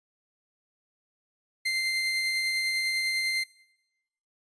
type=tone with tremolo; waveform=30% pulse; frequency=2086 Hz; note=C7; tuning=6 cents flat; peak=-22 dBFS; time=1.65-3.44 s; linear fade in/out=10 ms; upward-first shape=triangle; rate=10 Hz; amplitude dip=25%; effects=noise-tail reverb RT60 1.0 s tail -22 dB re dry + resampled to 22050 Hz